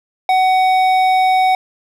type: tone with hard clipping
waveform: sine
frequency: 750 Hz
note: F#5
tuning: 23 cents sharp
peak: -12 dBFS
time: 0.29-1.55 s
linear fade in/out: 2 ms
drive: 10 dB
effects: none